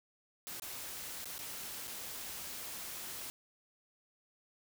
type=noise with dropouts; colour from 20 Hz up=white; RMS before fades=-44 dBFS; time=0.47-3.3 s; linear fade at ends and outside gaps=0 ms; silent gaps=0.598-0.621 / 1.244-1.256 / 1.382-1.39 / 1.873-1.878 s; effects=none